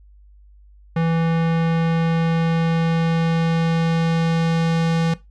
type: tone with low-pass filter sweep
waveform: square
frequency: 164.9 Hz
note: E3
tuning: 1 cent sharp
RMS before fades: -19 dBFS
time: 0.96-5.14 s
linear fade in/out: 5 ms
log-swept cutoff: 2300 to 5300 Hz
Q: 0.79
effects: noise-tail reverb RT60 0.2 s tail -17 dB re dry + added 50 Hz sine -45 dBFS peak until 5.3 s